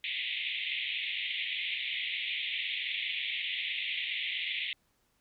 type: band-pass noise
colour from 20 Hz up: pink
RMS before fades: -35 dBFS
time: 0.04-4.73 s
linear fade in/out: 2 ms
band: 2000 to 3700 Hz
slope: 96 dB/octave
effects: pink hiss -73 dBFS RMS until 5.2 s